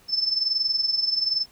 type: tone with amplitude modulation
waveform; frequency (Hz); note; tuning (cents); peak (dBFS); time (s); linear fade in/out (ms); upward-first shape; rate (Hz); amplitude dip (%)
sine; 5274; E8; 0; -18; 0.08-1.46; 50; sine; 21.1; 70
effects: pink hiss -56 dBFS RMS until 1.51 s